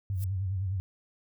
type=tone with vibrato; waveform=sine; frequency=95.3 Hz; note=G2; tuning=48 cents flat; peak=-28 dBFS; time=0.1-0.8 s; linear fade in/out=0 ms; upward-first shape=sine; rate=9.8 Hz; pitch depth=91 cents each way
type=noise with exponential growth; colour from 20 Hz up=violet; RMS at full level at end=-39 dBFS; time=0.12-0.24 s; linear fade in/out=0 ms; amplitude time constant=26 ms
effects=none